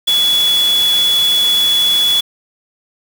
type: tone in noise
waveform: sine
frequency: 3403 Hz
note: G#7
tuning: 41 cents sharp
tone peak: -10 dBFS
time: 0.07-2.21 s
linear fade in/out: 10 ms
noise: white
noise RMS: -23 dBFS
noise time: 0.07-2.21 s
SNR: +10 dB
effects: none